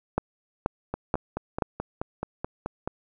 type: two click trains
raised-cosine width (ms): 1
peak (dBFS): -9 / -15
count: 4 / 10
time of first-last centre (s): 0.18-1.622 / 0.94-2.875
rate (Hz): 2.08 / 4.65
effects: none